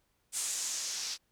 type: noise with low-pass filter sweep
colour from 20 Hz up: blue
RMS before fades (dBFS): -36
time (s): 0.32-1.18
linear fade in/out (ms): 50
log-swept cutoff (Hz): 8500 to 5000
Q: 2.5
effects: pink hiss -75 dBFS RMS until 1.31 s